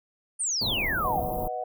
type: exponential sweep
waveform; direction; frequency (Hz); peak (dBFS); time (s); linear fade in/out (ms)
sine; down; 9397 to 661; -25; 0.39-1.22; 20
type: band-stop noise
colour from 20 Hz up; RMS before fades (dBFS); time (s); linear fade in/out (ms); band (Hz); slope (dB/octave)
pink; -33; 0.61-1.48; 5; 1000 to 12000; 48
type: chord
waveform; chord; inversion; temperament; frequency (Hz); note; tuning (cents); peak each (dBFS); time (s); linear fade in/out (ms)
sine; B major; none; equal; 493.9 / 622.3 / 740; B4 / D#5 / F#5; 0 / 0 / 0; -36 / -35 / -31; 1.04-1.64; 5
effects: none